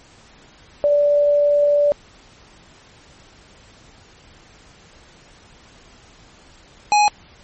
sine / square tone pair in turn, 582 / 833.6 Hz, D5 / G#5, -16 / +6 cents, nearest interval tritone, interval 622 cents, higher second, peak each -12 / -12 dBFS, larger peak neither, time 0.84-1.92 / 6.92-7.08 s, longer first, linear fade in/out 0 ms, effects pink hiss -48 dBFS RMS until 7.43 s + MP3 32 kbps

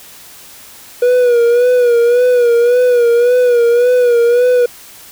triangle tone with vibrato, 484 Hz, B4, 35 cents flat, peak -5 dBFS, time 1.02-4.66 s, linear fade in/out 5 ms, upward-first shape sine, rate 1.8 Hz, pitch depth 55 cents each way, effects white hiss -37 dBFS RMS until 5.11 s

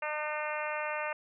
harmonic tone, 302.5 Hz, D#4, 49 cents flat, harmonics 2 / 3 / 4 / 5 / 6 / 7 / 8 / 9, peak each -37 / -39 / -40 / -41 / -42 / -42 / -43 / -44 dBFS, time 0.02-1.13 s, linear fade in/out 5 ms, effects none

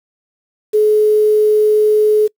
sine tone with quantisation, 425.8 Hz, G#4, 43 cents sharp, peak -8 dBFS, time 0.73-2.28 s, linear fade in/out 20 ms, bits 6, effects noise-tail reverb RT60 0.1 s tail -25 dB re dry

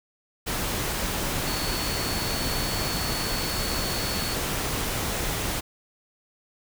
sine tone in noise, 4424 Hz, C#8, 4 cents flat, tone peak -33 dBFS, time 1.46-4.36 s, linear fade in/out 20 ms, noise pink, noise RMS -28 dBFS, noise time 0.46-5.61 s, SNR -8 dB, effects none

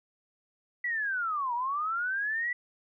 sine linear two-way sweep, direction down then up, 1975.5 to 932.3 to 1975.5 Hz, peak -28 dBFS, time 0.84-2.53 s, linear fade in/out 5 ms, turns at 1.54 s, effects none

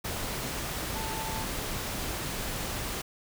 sine tone in noise, 884 Hz, A5, 8 cents sharp, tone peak -37 dBFS, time 0.95-1.44 s, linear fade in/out 10 ms, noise pink, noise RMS -34 dBFS, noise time 0.04-3.02 s, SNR -6 dB, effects none

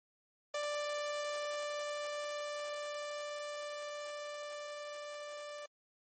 sawtooth tone with level ramp, 589 Hz, D5, 5 cents sharp, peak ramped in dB -31 to -40 dBFS, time 0.54-5.66 s, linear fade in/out 5 ms, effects MP3 32 kbps

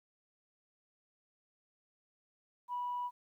sine tone, 979 Hz, B5, 15 cents flat, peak -34 dBFS, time 2.68-3.11 s, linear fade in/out 50 ms, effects tanh soft clip ceiling -30 dBFS + 12-bit

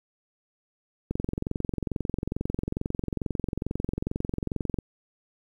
click train, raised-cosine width 3 ms, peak -15 dBFS, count 83, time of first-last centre 1.11-4.787 s, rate 22.3 Hz, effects 9-bit

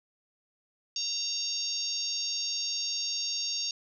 harmonic tone, 925 Hz, A#5, 14 cents flat, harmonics 3 / 4 / 5 / 6 / 7, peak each -42 / -39 / -34 / -34 / -37 dBFS, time 0.96-3.71 s, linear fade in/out 2 ms, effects none

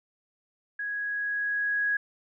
sine tone with level ramp, 1661.2 Hz, G#6, in tune, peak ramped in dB -30 to -23 dBFS, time 0.79-1.97 s, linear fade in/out 5 ms, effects none

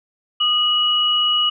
sine tone pair together, 1230 / 2919 Hz, D#6 / F#7, -20 / -24 cents, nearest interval octave + minor third, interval 1496 cents, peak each -23 / -15 dBFS, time 0.4-1.5 s, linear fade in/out 10 ms, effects none

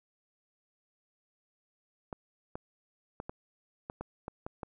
clicks, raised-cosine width 1 ms, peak -24 dBFS, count 9, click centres 2.128 / 2.555 / 3.201 / 3.295 / 3.899 / 4.01 / 4.281 / 4.465 / 4.632 s, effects none

